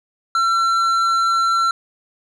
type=tone with tanh clipping; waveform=triangle; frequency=1352 Hz; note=E6; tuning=43 cents sharp; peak=-16 dBFS; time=0.35-1.71 s; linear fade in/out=2 ms; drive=13 dB; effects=none